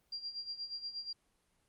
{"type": "tone with tremolo", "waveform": "sine", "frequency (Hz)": 4762, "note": "D8", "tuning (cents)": 23, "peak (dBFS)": -37, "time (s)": [0.12, 1.13], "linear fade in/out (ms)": 5, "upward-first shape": "sine", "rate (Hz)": 8.4, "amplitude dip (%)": 75, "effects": ["pink hiss -75 dBFS RMS until 1.68 s", "Opus 24 kbps"]}